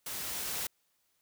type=noise with level ramp; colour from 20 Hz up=white; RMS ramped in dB=-39 to -35 dBFS; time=0.06-0.67 s; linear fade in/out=5 ms; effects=white hiss -75 dBFS RMS until 1.21 s